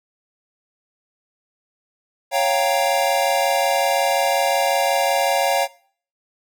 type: chord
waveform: square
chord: G half-diminished seventh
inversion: second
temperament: equal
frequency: 554.4 / 698.5 / 784 / 932.3 Hz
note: Db5 / F5 / G5 / Bb5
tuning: 0 / 0 / 0 / 0 cents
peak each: -22 / -22 / -23 / -26 dBFS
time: 2.31-5.68 s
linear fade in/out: 50 ms
effects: noise-tail reverb RT60 0.5 s tail -21 dB re dry